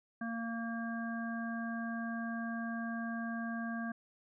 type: harmonic tone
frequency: 230 Hz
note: A#3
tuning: 23 cents flat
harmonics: 1 / 3 / 5 / 7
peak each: -37 / -45 / -48 / -43 dBFS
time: 0.21-3.92 s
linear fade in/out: 5 ms
effects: none